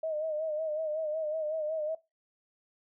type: tone with vibrato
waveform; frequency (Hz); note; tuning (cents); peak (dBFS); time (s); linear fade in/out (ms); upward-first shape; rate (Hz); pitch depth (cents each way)
sine; 622.3; D#5; 0; -30; 0.03-1.95; 5; sine; 5.4; 62
effects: noise-tail reverb RT60 0.2 s tail -17 dB re dry